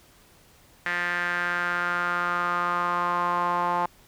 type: tone with band-pass filter sweep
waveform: sawtooth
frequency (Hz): 175.5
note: F3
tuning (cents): +9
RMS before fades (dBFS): -26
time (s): 0.86-3.86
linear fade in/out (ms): 2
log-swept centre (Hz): 1800 to 940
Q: 4.8
effects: pink hiss -56 dBFS RMS until 4.07 s